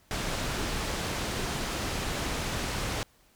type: low-pass noise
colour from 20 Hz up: pink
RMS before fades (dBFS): -32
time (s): 0.11-3.03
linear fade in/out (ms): 0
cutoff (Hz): 7700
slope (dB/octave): 12
effects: pink hiss -63 dBFS RMS until 3.35 s